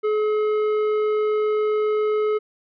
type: tone with tanh clipping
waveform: triangle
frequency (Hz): 426.3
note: G#4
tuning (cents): +45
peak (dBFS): -20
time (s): 0.03-2.39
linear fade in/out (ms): 20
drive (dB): 14
effects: none